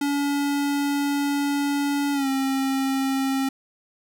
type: tone with pitch glide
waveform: square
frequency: 284.7 to 268.7 Hz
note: C#4 to C4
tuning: +46 to +46 cents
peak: -22 dBFS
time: 0.01-3.49 s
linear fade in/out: 5 ms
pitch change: -100 cents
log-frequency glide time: 2.13-2.28 s
effects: none